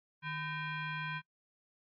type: tone with frequency modulation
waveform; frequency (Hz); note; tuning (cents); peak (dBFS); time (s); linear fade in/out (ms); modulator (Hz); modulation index
sine; 698.5; F5; 0; -36; 0.22-1.22; 50; 853; 2.4
effects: noise-tail reverb RT60 0.1 s tail -23 dB re dry + AAC 64 kbps